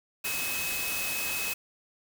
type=tone in noise; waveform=sine; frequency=2564 Hz; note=E7; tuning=49 cents flat; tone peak=-33 dBFS; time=0.24-1.54 s; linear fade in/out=10 ms; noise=white; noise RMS=-33 dBFS; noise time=0.24-1.54 s; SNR=-3 dB; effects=none